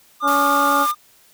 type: tone with vibrato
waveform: triangle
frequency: 1202 Hz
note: D6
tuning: 40 cents sharp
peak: -15 dBFS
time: 0.2-0.95 s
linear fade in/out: 50 ms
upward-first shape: triangle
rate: 10 Hz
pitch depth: 10 cents each way
type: harmonic tone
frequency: 282.4 Hz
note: C#4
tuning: 32 cents sharp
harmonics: 1 / 2 / 3 / 4 / 5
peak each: -24 / -24 / -22 / -25 / -23 dBFS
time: 0.22-0.87 s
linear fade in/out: 50 ms
type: high-pass noise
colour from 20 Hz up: white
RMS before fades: -30 dBFS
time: 0.27-0.92 s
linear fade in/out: 10 ms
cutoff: 760 Hz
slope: 96 dB/octave
effects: white hiss -53 dBFS RMS until 1.33 s